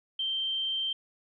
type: tone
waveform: sine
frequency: 3136 Hz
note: G7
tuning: in tune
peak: -28 dBFS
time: 0.19-0.93 s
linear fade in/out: 5 ms
effects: none